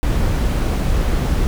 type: noise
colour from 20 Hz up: brown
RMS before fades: -17 dBFS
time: 0.03-1.47 s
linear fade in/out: 0 ms
effects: none